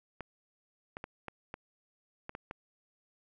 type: clicks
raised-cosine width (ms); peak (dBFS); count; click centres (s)
0.5; -25; 8; 0.207 / 0.969 / 1.041 / 1.283 / 1.541 / 2.294 / 2.351 / 2.511
effects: none